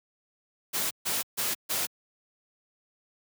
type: noise bursts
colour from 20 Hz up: white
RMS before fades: -29 dBFS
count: 4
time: 0.73-1.87 s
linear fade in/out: 20 ms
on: 180 ms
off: 140 ms
effects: high-pass 100 Hz 12 dB/octave